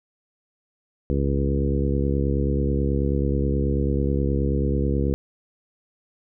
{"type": "harmonic tone with a mistuned harmonic", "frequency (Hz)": 69.3, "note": "C#2", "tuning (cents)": 0, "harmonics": [1, 2, 3, 4, 5, 6, 7], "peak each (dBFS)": [-23, -26, -28, -29, -30, -31, -31], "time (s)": [1.1, 5.14], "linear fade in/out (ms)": 0, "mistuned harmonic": 1, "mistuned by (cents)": -25, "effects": []}